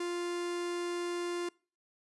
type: tone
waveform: 45% pulse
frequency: 349.2 Hz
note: F4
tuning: in tune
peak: -33 dBFS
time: 0-1.49 s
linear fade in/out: 5 ms
effects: noise-tail reverb RT60 0.4 s tail -25 dB re dry + resampled to 24000 Hz